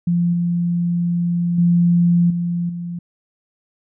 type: tone with level steps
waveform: sine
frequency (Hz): 173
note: F3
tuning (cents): -16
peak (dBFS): -14 / -16 / -11 / -18 / -24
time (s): 0.07-2.99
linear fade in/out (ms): 5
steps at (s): 0.33 / 1.58 / 2.3 / 2.69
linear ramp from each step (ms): 5
effects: none